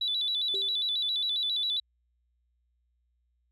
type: tone with vibrato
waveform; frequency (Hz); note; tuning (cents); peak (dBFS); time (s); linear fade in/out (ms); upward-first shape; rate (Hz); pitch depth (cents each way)
sine; 3695; A#7; -16; -26; 0.01-1.8; 5; square; 7.4; 100
type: tone with exponential decay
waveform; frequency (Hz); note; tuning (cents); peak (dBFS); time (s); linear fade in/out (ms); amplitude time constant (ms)
sine; 392; G4; 0; -33; 0.54-0.83; 1; 63
effects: tanh soft clip ceiling -20 dBFS + added 60 Hz sine -70 dBFS peak until 3.51 s